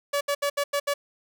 sawtooth tone bursts at uneven times, 571 Hz, D5, 49 cents flat, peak -19 dBFS, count 6, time 0.13-0.21 / 0.28-0.35 / 0.42-0.5 / 0.57-0.64 / 0.73-0.8 / 0.87-0.94 s, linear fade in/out 10 ms, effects none

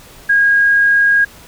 sine tone, 1634 Hz, G#6, 29 cents flat, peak -8 dBFS, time 0.29-1.25 s, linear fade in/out 10 ms, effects pink hiss -40 dBFS RMS until 1.47 s

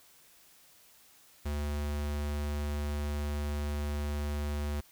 square tone, 73.42 Hz, D2, in tune, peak -32 dBFS, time 1.45-4.81 s, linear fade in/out 10 ms, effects white hiss -60 dBFS RMS until 4.91 s

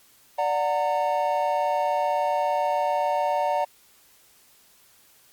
triangle chord, D augmented, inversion none, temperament just, 587.3 / 734.2 / 917.7 Hz, D5 / F#5 / A#5, 0 / -14 / -27 cents, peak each -24 dBFS, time 0.38-3.65 s, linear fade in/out 10 ms, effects white hiss -57 dBFS RMS until 5.32 s + Opus 48 kbps

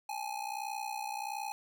square ring-modulated tone, 838 Hz, G#5, 15 cents sharp, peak -34 dBFS, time 0.09-1.52 s, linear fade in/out 0 ms, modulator 30.7 Hz, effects none

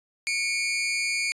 sawtooth tone pair together, 2220 / 2400 Hz, C#7 / D7, +2 / +37 cents, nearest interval minor second, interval 135 cents, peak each -24 / -24 dBFS, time 0.27-1.32 s, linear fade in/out 0 ms, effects resampled to 22050 Hz

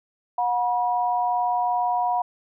sine tone pair together, 724.4 / 967 Hz, F#5 / B5, -37 / -37 cents, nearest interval perfect fourth, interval 500 cents, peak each -22 / -24 dBFS, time 0.38-2.22 s, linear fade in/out 5 ms, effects none

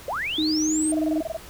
sine linear sweep, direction up, 476.1 to 8870 Hz, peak -25 dBFS, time 0.08-0.92 s, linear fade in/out 2 ms
sine tone with vibrato, 310.3 Hz, D#4, 5 cents flat, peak -21 dBFS, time 0.38-1.21 s, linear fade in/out 5 ms, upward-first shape sine, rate 19 Hz, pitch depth 17 cents each way
sine tone bursts, 650 Hz, E5, 24 cents flat, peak -25 dBFS, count 10, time 0.92-1.369 s, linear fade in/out 5 ms, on 26 ms, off 21 ms
effects added 60 Hz sine -48 dBFS peak until 1.49 s + pink hiss -44 dBFS RMS until 1.49 s

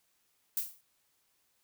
violet noise with exponential decay, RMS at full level -29 dBFS, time 0.57-0.81 s, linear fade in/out 2 ms, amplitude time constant 52 ms, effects white hiss -74 dBFS RMS until 1.63 s

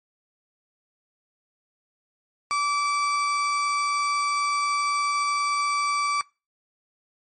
35% pulse tone, 1158 Hz, D6, 25 cents flat, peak -20 dBFS, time 2.51-6.21 s, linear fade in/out 0 ms, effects noise-tail reverb RT60 0.3 s tail -24 dB re dry + MP3 32 kbps

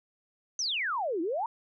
sine exponential two-way sweep, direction down then up, 6310 to 311.1 to 975 Hz, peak -28 dBFS, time 0.59-1.46 s, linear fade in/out 2 ms, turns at 1.21 s, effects none

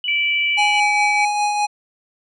sine tone with vibrato, 2946 Hz, F#7, 8 cents flat, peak -22 dBFS, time 0.04-0.8 s, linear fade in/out 2 ms, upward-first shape sine, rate 13 Hz, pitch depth 10 cents each way
sine tone with pitch glide, 2322 to 2299 Hz, D7 to D7, -20 to -37 cents, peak -17 dBFS, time 0.08-1.25 s, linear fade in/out 2 ms, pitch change -17 cents, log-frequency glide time 0.66-0.91 s
square tone with tremolo, 830.6 Hz, G#5, in tune, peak -16 dBFS, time 0.57-1.67 s, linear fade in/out 20 ms, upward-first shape triangle, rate 4.9 Hz, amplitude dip 40%
effects resampled to 22050 Hz

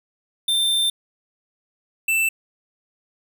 square tone pair in turn, 3582 / 2660 Hz, A7 / E7, +30 / +15 cents, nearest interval perfect fourth, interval 515 cents, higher first, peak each -18 dBFS, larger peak neither, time 0.48-0.9 / 2.08-2.29 s, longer first, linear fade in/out 5 ms, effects none

